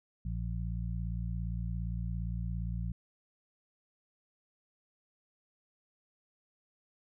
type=harmonic tone; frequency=57.4 Hz; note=A#1; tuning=26 cents flat; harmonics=1 / 2 / 3; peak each=-35 / -38 / -40 dBFS; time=0.25-2.92 s; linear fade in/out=5 ms; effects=none

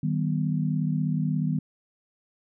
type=chord; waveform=sine; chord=Eb augmented; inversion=none; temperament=equal with one note detuned; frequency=155.56 / 192.19 / 246.9 Hz; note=Eb3 / G3 / B3; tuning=0 / -34 / 0 cents; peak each=-25 / -29 / -30 dBFS; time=0.03-1.59 s; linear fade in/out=5 ms; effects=none

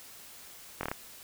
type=slowing click train; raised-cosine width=0.5 ms; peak=-17 dBFS; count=5; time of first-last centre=0.81-0.915 s; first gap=22 ms; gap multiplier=1.12; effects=white hiss -50 dBFS RMS until 1.23 s

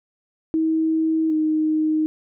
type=tone pair in turn; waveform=sine; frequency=319.7 / 311.1 Hz; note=D#4 / D#4; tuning=+47 / 0 cents; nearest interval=unison; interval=47 cents; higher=first; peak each=-17 dBFS; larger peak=neither; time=0.54-1.3 / 1.3-2.06 s; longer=neither; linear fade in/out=0 ms; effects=none

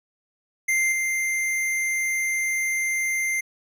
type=tone with level steps; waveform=square; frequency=2093 Hz; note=C7; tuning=in tune; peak=-20 / -23 dBFS; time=0.68-3.41 s; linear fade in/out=10 ms; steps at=0.92 s; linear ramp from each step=2 ms; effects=resampled to 32000 Hz

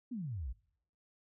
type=exponential sweep; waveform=sine; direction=down; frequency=265.5 to 52 Hz; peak=-37 dBFS; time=0.11-0.53 s; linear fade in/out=10 ms; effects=noise-tail reverb RT60 0.7 s tail -23 dB re dry

